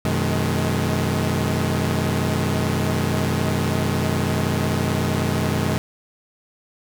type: tone cluster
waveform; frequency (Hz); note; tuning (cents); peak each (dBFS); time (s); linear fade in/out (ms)
sawtooth; 91.1 / 126.2 / 155.6 / 211.5; F#2 / B2 / D#3 / G#3; -26 / +38 / 0 / +32; -21; 0.05-5.78; 0
effects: none